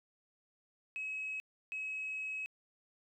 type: tone bursts at uneven times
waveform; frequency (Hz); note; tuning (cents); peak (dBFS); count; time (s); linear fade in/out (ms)
sine; 2561; D#7; +49; -36; 2; 0.96-1.4 / 1.72-2.46; 0
effects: tanh soft clip ceiling -33 dBFS + 13-bit